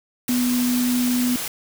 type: tone in noise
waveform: sine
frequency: 246.9 Hz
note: B3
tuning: in tune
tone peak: -18 dBFS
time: 0.29-1.36 s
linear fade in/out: 2 ms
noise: white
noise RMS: -28 dBFS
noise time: 0.28-1.48 s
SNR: +7 dB
effects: none

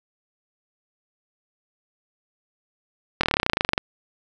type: slowing click train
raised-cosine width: 0.3 ms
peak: -3 dBFS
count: 18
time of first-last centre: 3.21-3.779 s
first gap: 24 ms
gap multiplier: 1.04
effects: none

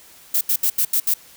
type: noise bursts at uneven times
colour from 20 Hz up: violet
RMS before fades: -18 dBFS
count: 6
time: 0.34-0.41 / 0.49-0.56 / 0.63-0.7 / 0.78-0.85 / 0.93-1 / 1.07-1.14 s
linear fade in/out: 5 ms
effects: white hiss -47 dBFS RMS until 1.36 s

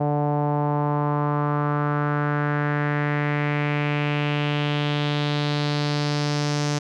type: tone with low-pass filter sweep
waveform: sawtooth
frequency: 146.83 Hz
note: D3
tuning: in tune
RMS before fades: -23 dBFS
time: 0-6.79 s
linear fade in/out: 10 ms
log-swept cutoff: 730 to 6000 Hz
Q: 3
effects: none

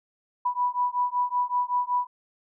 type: beating tone pair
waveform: sine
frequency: 982 / 987.3 Hz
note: B5 / B5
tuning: -10 / -1 cents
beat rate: 5.3 Hz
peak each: -26 dBFS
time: 0.45-2.07 s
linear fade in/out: 10 ms
effects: none

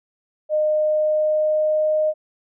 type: tone with pitch glide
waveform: sine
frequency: 612 to 617.3 Hz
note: D#5 to D#5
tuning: -29 to -14 cents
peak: -16 dBFS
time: 0.49-2.14 s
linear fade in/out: 50 ms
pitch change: +15 cents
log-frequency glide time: 0.62-2.01 s
effects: none

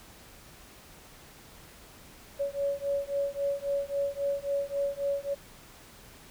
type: beating tone pair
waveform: sine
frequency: 560 / 563.7 Hz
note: C#5 / C#5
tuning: +18 / +29 cents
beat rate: 3.7 Hz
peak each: -31 dBFS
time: 2.39-5.35 s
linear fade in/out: 20 ms
effects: pink hiss -52 dBFS RMS until 6.3 s

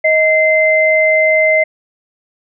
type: tone pair together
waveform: sine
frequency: 628.5 / 2074 Hz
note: D#5 / C7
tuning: +17 / -16 cents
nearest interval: octave + major sixth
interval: 2067 cents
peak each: -11 dBFS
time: 0.04-1.64 s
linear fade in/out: 10 ms
effects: none

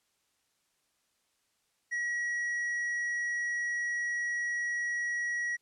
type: tone with tanh clipping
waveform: sine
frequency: 1915 Hz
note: A#6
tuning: 46 cents sharp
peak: -31 dBFS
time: 1.91-5.57 s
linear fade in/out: 20 ms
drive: 5 dB
effects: white hiss -75 dBFS RMS until 5.61 s + low-pass 10000 Hz 12 dB/octave

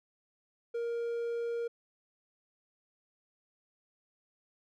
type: tone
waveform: triangle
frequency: 468.7 Hz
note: A#4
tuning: 9 cents sharp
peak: -30 dBFS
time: 0.74-1.68 s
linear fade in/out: 10 ms
effects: none

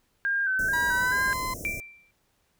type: tone with vibrato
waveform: sine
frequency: 1568 Hz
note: G6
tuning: in tune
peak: -23 dBFS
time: 0.25-1.33 s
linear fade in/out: 0 ms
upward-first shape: square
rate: 2.3 Hz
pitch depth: 44 cents each way
type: band-stop noise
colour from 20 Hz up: pink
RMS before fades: -38 dBFS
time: 0.59-1.8 s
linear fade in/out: 0 ms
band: 690 to 5500 Hz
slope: 96 dB/octave
type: tone with pitch glide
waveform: 35% pulse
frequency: 965 to 1028.3 Hz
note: B5 to C6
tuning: -40 to -30 cents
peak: -27 dBFS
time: 0.73-1.54 s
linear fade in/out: 5 ms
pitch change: +110 cents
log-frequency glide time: 0.94-1.23 s
type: tone with exponential decay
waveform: sine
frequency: 2349 Hz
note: D7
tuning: in tune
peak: -24 dBFS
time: 1.65-2.11 s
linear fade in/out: 0 ms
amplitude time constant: 100 ms
effects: pink hiss -70 dBFS RMS until 2.59 s

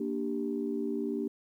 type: chord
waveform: sine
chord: G minor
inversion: first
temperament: equal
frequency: 233.1 / 293.7 / 392 Hz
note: Bb3 / D4 / G4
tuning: 0 / 0 / 0 cents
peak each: -34 dBFS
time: 0-1.28 s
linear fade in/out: 5 ms
effects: tanh soft clip ceiling -20 dBFS + 11-bit

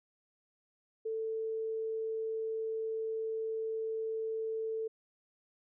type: tone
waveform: sine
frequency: 443.9 Hz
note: A4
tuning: 15 cents sharp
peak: -33 dBFS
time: 1.05-4.88 s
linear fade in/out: 10 ms
effects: none

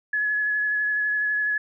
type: tone with vibrato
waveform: sine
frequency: 1697 Hz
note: G#6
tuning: 37 cents sharp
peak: -21 dBFS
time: 0.13-1.58 s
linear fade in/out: 5 ms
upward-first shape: sine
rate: 12 Hz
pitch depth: 15 cents each way
effects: none

